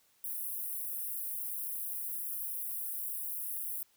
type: high-pass noise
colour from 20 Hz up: white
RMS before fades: -38 dBFS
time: 0.24-3.83 s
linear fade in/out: 2 ms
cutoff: 10000 Hz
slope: 48 dB/octave
effects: white hiss -69 dBFS RMS until 3.96 s